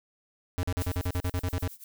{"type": "tone bursts", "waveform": "square", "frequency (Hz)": 89.8, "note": "F2", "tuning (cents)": 49, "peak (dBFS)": -27, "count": 12, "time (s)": [0.58, 1.676], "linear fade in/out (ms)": 0, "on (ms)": 51, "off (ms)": 44}
{"type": "noise with tremolo", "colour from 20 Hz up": "violet", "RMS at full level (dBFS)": -44, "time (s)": [0.79, 1.84], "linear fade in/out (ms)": 2, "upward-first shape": "sine", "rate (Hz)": 8.8, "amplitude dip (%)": 90}
{"type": "noise with exponential decay", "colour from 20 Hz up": "blue", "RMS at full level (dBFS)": -36, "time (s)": [0.81, 1.02], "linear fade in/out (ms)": 5, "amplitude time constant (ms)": 44}
{"effects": []}